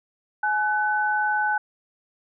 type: tone pair together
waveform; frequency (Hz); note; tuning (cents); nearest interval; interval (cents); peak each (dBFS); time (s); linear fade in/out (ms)
sine; 844 / 1503.8; G#5 / F#6; +28 / +28; minor seventh; 1000; -23; 0.43-1.58; 5
effects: none